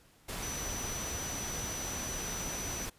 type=tone in noise; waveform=sine; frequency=5960 Hz; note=F#8; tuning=12 cents sharp; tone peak=-39 dBFS; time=0.42-2.86 s; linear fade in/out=10 ms; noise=pink; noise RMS=-39 dBFS; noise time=0.28-2.9 s; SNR=-3 dB; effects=pink hiss -63 dBFS RMS until 2.98 s + resampled to 32000 Hz